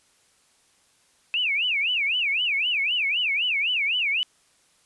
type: tone with vibrato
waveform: sine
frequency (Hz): 2559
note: D#7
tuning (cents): +48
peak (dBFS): -21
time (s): 1.34-4.23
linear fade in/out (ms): 0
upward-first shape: sine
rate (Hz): 3.9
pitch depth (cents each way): 280
effects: white hiss -62 dBFS RMS until 4.85 s + resampled to 24000 Hz